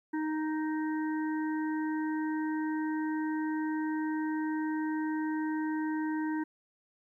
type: harmonic tone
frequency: 311.1 Hz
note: D#4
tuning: in tune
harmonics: 1 / 3 / 5 / 6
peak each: -30 / -40 / -44 / -46 dBFS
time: 0.13-6.44 s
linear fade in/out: 10 ms
effects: 12-bit